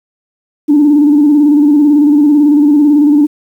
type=tone with vibrato; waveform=sine; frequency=293.7 Hz; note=D4; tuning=in tune; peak=-3 dBFS; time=0.68-3.27 s; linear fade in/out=20 ms; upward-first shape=square; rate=18 Hz; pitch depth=50 cents each way; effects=tanh soft clip ceiling 0 dBFS + 7-bit